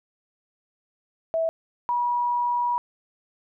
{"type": "tone pair in turn", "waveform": "sine", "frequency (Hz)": [653, 966.3], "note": ["E5", "B5"], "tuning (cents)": [-17, -38], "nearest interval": "perfect fifth", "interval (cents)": 679, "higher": "second", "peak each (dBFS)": -21, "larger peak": "neither", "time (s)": [[1.34, 1.49], [1.89, 2.78]], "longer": "second", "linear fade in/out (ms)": 0, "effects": []}